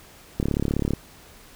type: click train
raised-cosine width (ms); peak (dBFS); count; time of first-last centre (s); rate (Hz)
3; -10; 20; 0.4-0.935; 35.5
effects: pink hiss -49 dBFS RMS until 1.55 s